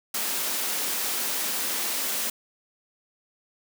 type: high-pass noise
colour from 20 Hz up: white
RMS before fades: -28 dBFS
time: 0.14-2.3 s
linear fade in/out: 5 ms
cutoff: 190 Hz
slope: 48 dB/octave
effects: none